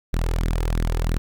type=tone with flanger; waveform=sawtooth; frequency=41 Hz; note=E1; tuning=9 cents flat; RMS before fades=-22 dBFS; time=0.13-1.18 s; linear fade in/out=0 ms; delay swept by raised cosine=0.49 to 2.39 ms; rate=3 Hz; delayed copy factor=+0.6; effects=none